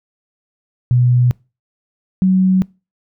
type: tone pair in turn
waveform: sine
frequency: 123.47 / 187.26 Hz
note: B2 / F#3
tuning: 0 / +21 cents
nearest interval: perfect fifth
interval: 721 cents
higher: second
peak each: -9 dBFS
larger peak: neither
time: 0.91-1.31 / 2.22-2.62 s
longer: neither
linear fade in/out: 0 ms
effects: noise-tail reverb RT60 0.3 s tail -25 dB re dry